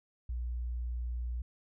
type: tone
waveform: sine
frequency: 60.1 Hz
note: B1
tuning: 46 cents flat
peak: -33 dBFS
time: 0.29-1.42 s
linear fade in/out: 5 ms
effects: none